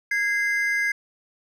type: tone pair together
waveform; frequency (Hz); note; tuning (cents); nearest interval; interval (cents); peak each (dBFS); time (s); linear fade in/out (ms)
triangle; 1647 / 2075; G#6 / C7; -15 / -15; major third; 400; -22; 0.11-0.92; 5
effects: none